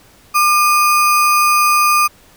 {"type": "tone with sample-and-hold", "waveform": "sine", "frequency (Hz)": 1198, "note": "D6", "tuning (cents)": 34, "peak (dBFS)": -9, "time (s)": [0.34, 2.08], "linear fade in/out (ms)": 20, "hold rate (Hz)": 3675, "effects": ["pink hiss -47 dBFS RMS until 2.36 s"]}